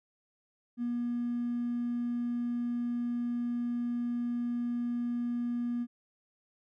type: tone with hard clipping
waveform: triangle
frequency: 240 Hz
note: B3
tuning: 49 cents flat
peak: -30 dBFS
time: 0.77-5.87 s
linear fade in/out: 50 ms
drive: 3 dB
effects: none